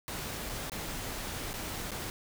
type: noise with dropouts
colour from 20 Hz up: pink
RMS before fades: -38 dBFS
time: 0.08-2.1 s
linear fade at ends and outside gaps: 0 ms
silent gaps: 0.492-0.496 / 0.697-0.719 / 1.532-1.539 / 1.908-1.917 s
effects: none